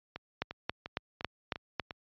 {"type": "two click trains", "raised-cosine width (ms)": 0.3, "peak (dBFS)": [-15, -23], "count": [6, 6], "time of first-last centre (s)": [[0.42, 1.797], [0.16, 1.908]], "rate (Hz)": [3.63, 2.86], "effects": ["high-pass 60 Hz 12 dB/octave", "resampled to 11025 Hz"]}